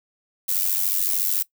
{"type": "noise with amplitude modulation", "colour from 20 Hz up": "violet", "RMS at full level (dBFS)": -19, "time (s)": [0.48, 1.43], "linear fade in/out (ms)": 10, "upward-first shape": "sine", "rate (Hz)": 93.7, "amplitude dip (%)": 80, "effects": ["noise-tail reverb RT60 0.1 s tail -18 dB re dry"]}